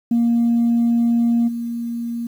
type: tone with level steps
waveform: sine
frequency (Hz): 234.6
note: A#3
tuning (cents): +11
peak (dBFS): -12 / -22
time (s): 0.11-2.27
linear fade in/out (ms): 5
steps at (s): 1.47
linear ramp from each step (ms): 20
effects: tanh soft clip ceiling -11 dBFS + 8-bit